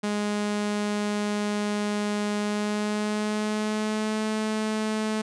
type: tone with pitch glide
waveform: sawtooth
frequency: 207.7 to 216.5 Hz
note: G#3 to A3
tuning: 0 to -28 cents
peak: -21 dBFS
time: 0.03-5.22 s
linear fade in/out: 10 ms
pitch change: +72 cents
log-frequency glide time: 2.38-4.24 s
effects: resampled to 22050 Hz